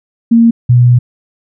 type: tone pair in turn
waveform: sine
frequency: 231.1 / 122.42 Hz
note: A#3 / B2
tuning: -15 / -15 cents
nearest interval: major seventh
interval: 1100 cents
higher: first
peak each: -3 dBFS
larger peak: neither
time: 0.31-0.51 / 0.69-0.99 s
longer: second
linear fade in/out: 10 ms
effects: none